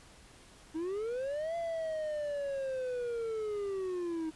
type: linear two-way sweep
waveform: triangle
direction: up then down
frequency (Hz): 307 to 681 to 312.4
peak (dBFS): -31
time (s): 0.74-4.31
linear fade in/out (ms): 20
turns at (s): 1.56
effects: pink hiss -57 dBFS RMS until 4.35 s + resampled to 24000 Hz